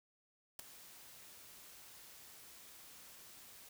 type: noise with ADSR envelope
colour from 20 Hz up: white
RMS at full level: -41 dBFS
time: 0.59-3.69 s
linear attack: 4 ms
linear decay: 6 ms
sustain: -16 dB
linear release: 4 ms
effects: none